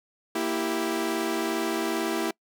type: chord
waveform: sawtooth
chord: E diminished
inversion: second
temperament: equal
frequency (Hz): 233.1 / 329.6 / 392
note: Bb3 / E4 / G4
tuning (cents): 0 / 0 / 0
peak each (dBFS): -29 / -24 / -27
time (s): 0.35-2.31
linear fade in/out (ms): 5
effects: noise-tail reverb RT60 0.1 s tail -25 dB re dry